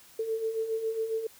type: beating tone pair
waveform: sine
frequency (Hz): 440 / 447.3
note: A4 / A4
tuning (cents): 0 / +28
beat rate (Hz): 7.3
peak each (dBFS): -36 / -29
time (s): 0.19-1.27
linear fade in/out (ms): 5
effects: white hiss -55 dBFS RMS until 1.39 s